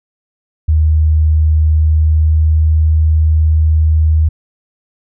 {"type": "tone with pitch glide", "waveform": "sine", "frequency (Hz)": [77.78, 78.41], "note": ["D#2", "D#2"], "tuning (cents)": [0, 14], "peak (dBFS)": -7, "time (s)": [0.68, 4.29], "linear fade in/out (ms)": 10, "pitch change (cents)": 14, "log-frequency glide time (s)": [1.69, 2.67], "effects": []}